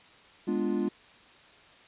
triangle chord, G# diminished seventh, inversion none, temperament equal, 207.7 / 246.9 / 293.7 / 349.2 Hz, G#3 / B3 / D4 / F4, 0 / 0 / 0 / 0 cents, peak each -29 / -31 / -31 / -29 dBFS, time 0.47-0.89 s, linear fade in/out 10 ms, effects white hiss -55 dBFS RMS until 1.87 s + resampled to 8000 Hz

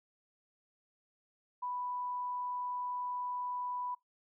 sine tone, 989 Hz, B5, 2 cents sharp, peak -35 dBFS, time 1.62-3.95 s, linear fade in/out 10 ms, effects noise-tail reverb RT60 0.2 s tail -24 dB re dry

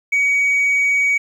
sine tone, 2258 Hz, C#7, 31 cents sharp, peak -11 dBFS, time 0.12-1.18 s, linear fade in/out 10 ms, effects tanh soft clip ceiling -12 dBFS + 8-bit

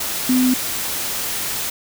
sine tone in noise, 254.1 Hz, B3, 49 cents sharp, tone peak -13 dBFS, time 0.29-0.54 s, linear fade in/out 5 ms, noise white, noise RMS -24 dBFS, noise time 0-1.7 s, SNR +8 dB, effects none

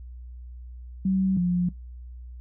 sine tone pair in turn, 190 / 177.56 Hz, F#3 / F3, +46 / +29 cents, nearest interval minor second, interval 117 cents, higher first, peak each -20 dBFS, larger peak neither, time 1.05-1.37 / 1.37-1.69 s, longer neither, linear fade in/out 5 ms, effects noise-tail reverb RT60 0.2 s tail -22 dB re dry + added 61 Hz sine -38 dBFS peak until 2.4 s

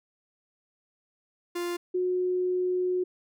45% pulse / sine tone pair in turn, 349.2 / 364.1 Hz, F4 / F#4, 0 / -28 cents, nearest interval minor second, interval 72 cents, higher second, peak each -29 / -24 dBFS, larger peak second, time 1.55-1.77 / 1.94-3.04 s, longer second, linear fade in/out 10 ms, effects none

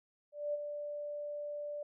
sine tone with ADSR envelope, 587.3 Hz, D5, in tune, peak -31 dBFS, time 0.32-1.83 s, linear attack 220 ms, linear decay 24 ms, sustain -7 dB, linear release 4 ms, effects none

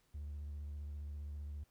triangle tone with vibrato, 73.3 Hz, D2, 3 cents flat, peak -39 dBFS, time 0.14-1.64 s, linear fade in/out 10 ms, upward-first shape sine, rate 15 Hz, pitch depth 33 cents each way, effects tanh soft clip ceiling -37 dBFS + pink hiss -75 dBFS RMS until 1.7 s

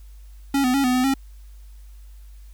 square tone with pitch steps, 276.9 / 251.9 / 276.7 / 251 / 253.3 / 270.7 Hz, C#4 / B3 / C#4 / B3 / B3 / C#4, -2 / +34 / -3 / +28 / +44 / -41 cents, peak -18 dBFS, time 0.54-1.14 s, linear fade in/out 5 ms, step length 100 ms, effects added 50 Hz sine -40 dBFS peak until 2.53 s + white hiss -60 dBFS RMS until 2.53 s

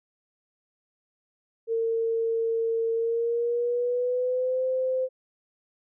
sine tone with pitch glide, 455.2 to 516.9 Hz, A#4 to C5, -41 to -21 cents, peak -23 dBFS, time 1.67-5.09 s, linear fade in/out 50 ms, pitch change +220 cents, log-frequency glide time 2.93-4.65 s, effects none

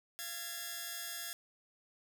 5% pulse tone cluster, 686 / 1654 / 1795 Hz, F5 / G#6 / A6, -31 / -8 / +34 cents, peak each -37 / -31 / -36 dBFS, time 0.19-1.33 s, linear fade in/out 0 ms, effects none

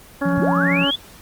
harmonic tone, 280 Hz, C#4, 18 cents sharp, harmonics 1 / 2 / 3 / 4 / 5 / 6, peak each -21 / -24 / -29 / -28 / -29 / -29 dBFS, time 0.21-0.91 s, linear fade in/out 10 ms
sine tone with tremolo, 174.61 Hz, F3, in tune, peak -18 dBFS, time 0.25-0.85 s, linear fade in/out 10 ms, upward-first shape square, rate 13 Hz, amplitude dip 30%
sine linear sweep, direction up, 42 to 3520 Hz, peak -19 dBFS, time 0.37-0.96 s, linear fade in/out 10 ms
effects pink hiss -44 dBFS RMS until 1.21 s + Opus 24 kbps

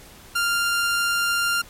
sawtooth tone, 1395 Hz, F6, 2 cents flat, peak -16 dBFS, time 0.35-1.62 s, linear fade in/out 10 ms, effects pink hiss -46 dBFS RMS until 1.69 s + MP3 64 kbps

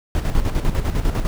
brown noise with tremolo, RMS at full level -17 dBFS, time 0.15-1.27 s, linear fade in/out 0 ms, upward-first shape square, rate 10 Hz, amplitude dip 60%, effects none

